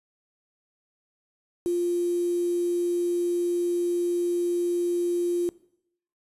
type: tone with quantisation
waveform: sine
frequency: 349.2 Hz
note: F4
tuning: in tune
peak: -22 dBFS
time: 1.66-5.49 s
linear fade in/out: 0 ms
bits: 7
effects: noise-tail reverb RT60 0.7 s tail -20 dB re dry + resampled to 32000 Hz